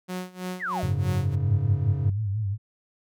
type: tone with tremolo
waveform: sawtooth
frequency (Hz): 182.8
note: F#3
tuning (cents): -21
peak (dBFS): -25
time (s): 0.08-1.36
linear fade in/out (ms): 20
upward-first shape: sine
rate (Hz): 3.1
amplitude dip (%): 90
type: exponential sweep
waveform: sine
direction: down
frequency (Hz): 2214 to 545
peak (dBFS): -26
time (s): 0.59-0.84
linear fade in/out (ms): 50
type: chord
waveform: triangle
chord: F# suspended second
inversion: none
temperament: equal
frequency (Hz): 92.5 / 103.83 / 138.59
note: F#2 / G#2 / C#3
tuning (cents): 0 / 0 / 0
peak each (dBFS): -25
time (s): 0.83-2.1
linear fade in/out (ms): 5
type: tone with vibrato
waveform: sine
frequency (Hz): 103.4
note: G#2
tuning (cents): -7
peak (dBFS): -24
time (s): 1.44-2.58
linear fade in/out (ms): 50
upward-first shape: sine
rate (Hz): 5.5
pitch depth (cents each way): 110
effects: none